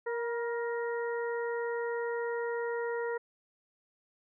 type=harmonic tone with a mistuned harmonic; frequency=468.4 Hz; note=A#4; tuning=8 cents sharp; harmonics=1 / 2 / 3 / 4; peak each=-32 / -40 / -43 / -42 dBFS; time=0.06-3.18 s; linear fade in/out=10 ms; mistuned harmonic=2; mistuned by=+32 cents; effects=none